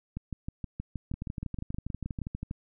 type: two click trains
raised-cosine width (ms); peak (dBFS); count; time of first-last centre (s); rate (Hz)
5; -22 / -22; 18 / 14; 1.14-2.511 / 0.17-2.217; 12.4 / 6.35
effects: none